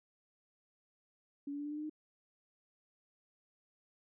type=tone with pitch steps; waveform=sine; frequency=283.4 / 287.2 / 291 / 294.9 / 298.9 / 302.9 / 306.9 Hz; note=C#4 / D4 / D4 / D4 / D4 / D#4 / D#4; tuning=+38 / -39 / -16 / +7 / +31 / -46 / -24 cents; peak=-38 dBFS; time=1.47-1.897 s; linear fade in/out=5 ms; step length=61 ms; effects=none

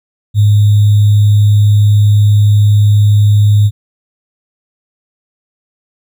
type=tone with sample-and-hold; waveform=sine; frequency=103.83 Hz; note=G#2; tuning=in tune; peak=-4 dBFS; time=0.34-3.71 s; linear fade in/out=50 ms; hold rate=3675 Hz; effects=none

